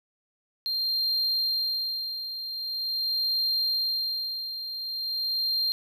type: tone with tremolo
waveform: triangle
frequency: 4186 Hz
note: C8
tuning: in tune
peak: -22 dBFS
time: 0.66-5.72 s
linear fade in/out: 0 ms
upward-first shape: sine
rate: 0.44 Hz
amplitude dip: 65%
effects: none